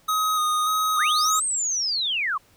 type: tone with vibrato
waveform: square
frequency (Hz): 1251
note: D#6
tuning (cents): +9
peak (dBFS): -21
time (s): 0.08-1.4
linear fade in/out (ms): 10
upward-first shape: square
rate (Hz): 1.7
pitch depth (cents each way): 19
type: linear two-way sweep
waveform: sine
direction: up then down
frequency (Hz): 1021 to 8530 to 1021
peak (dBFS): -22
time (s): 0.97-2.38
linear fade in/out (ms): 10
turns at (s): 1.44
effects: pink hiss -58 dBFS RMS until 2.56 s

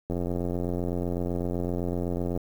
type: click train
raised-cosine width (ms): 2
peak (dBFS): -17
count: 201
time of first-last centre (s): 0.1-2.375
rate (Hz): 87.9
effects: 8-bit

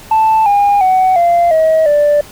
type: tone with pitch steps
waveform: sine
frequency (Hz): 880 / 811.6 / 748.6 / 690.4 / 636.8 / 587.3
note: A5 / G#5 / F#5 / F5 / D#5 / D5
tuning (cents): 0 / -40 / +20 / -20 / +40 / 0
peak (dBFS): -5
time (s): 0.11-2.21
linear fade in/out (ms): 5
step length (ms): 350
effects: tanh soft clip ceiling -5 dBFS + pink hiss -36 dBFS RMS until 2.31 s

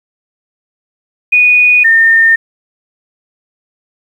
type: tone pair in turn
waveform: sine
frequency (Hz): 2470 / 1816.1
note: D#7 / A#6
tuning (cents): -13 / -46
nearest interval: perfect fourth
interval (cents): 533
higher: first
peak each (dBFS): -4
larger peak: neither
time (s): 1.32-1.84 / 1.84-2.36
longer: neither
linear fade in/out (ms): 10
effects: 7-bit

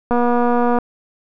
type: click train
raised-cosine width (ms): 1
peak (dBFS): -5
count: 164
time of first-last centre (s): 0.11-0.786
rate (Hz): 241
effects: none

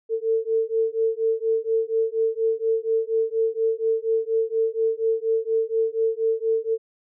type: beating tone pair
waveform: sine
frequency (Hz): 446.4 / 450.6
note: A4 / A4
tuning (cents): +25 / +41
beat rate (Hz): 4.2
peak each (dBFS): -23 / -23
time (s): 0.09-6.78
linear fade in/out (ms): 50
effects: none

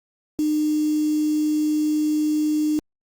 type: tone with quantisation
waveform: sine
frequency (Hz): 304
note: D#4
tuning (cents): -40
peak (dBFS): -18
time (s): 0.39-2.79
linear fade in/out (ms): 0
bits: 6
effects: Opus 32 kbps

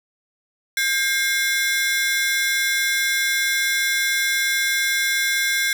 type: ring-modulated tone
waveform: sawtooth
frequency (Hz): 1864.7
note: A#6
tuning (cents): 0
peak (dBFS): -12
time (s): 0.77-5.73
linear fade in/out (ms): 2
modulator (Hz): 268
effects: none

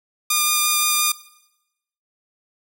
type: tone with vibrato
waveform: 5% pulse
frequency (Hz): 1208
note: D6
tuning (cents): +48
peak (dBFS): -5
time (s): 0.3-1.12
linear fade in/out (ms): 5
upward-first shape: sine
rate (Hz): 5.7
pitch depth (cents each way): 10
effects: noise-tail reverb RT60 0.9 s tail -20 dB re dry

